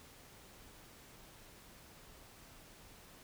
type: silence
effects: pink hiss -58 dBFS RMS until 3.23 s